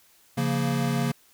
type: chord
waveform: square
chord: Bb minor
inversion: first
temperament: equal with one note detuned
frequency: 138.59 / 174.01 / 233.1 Hz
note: Db3 / F3 / Bb3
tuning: 0 / -6 / 0 cents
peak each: -27 / -31 / -28 dBFS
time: 0.37-1.12 s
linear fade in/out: 10 ms
effects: white hiss -59 dBFS RMS until 1.33 s